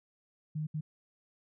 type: tone bursts at uneven times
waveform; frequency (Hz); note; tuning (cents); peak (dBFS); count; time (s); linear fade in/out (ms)
sine; 153.9; D#3; -19; -32; 2; 0.55-0.67 / 0.74-0.81; 10
effects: none